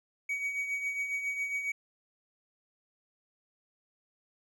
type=tone with tremolo; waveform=triangle; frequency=2258 Hz; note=C#7; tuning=31 cents sharp; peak=-27 dBFS; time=0.29-1.72 s; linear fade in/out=5 ms; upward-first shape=triangle; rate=7.3 Hz; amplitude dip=60%; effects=none